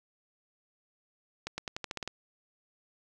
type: accelerating click train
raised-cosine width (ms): 0.2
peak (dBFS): -18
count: 9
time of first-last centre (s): 1.47-2.076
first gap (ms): 110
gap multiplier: 0.89
effects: none